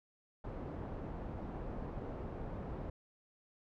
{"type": "low-pass noise", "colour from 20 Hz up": "pink", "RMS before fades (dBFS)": -43, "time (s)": [0.44, 2.9], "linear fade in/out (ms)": 5, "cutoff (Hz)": 760, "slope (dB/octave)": 12, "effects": []}